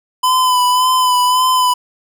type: tone with vibrato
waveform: square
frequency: 1007 Hz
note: B5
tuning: 33 cents sharp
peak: -11 dBFS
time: 0.23-1.74 s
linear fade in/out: 10 ms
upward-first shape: sine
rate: 1.8 Hz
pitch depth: 29 cents each way
effects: none